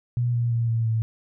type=tone with pitch steps; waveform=sine; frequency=121.1 / 118.81 / 116.57 / 114.37 / 112.21 Hz; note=B2 / A#2 / A#2 / A#2 / A2; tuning=-34 / +33 / 0 / -33 / +34 cents; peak=-20 dBFS; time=0.17-1.02 s; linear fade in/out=0 ms; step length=170 ms; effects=none